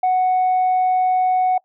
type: tone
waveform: sine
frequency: 740 Hz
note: F#5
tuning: in tune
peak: -12 dBFS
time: 0.03-1.58 s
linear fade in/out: 5 ms
effects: noise-tail reverb RT60 0.1 s tail -23 dB re dry + tanh soft clip ceiling -12 dBFS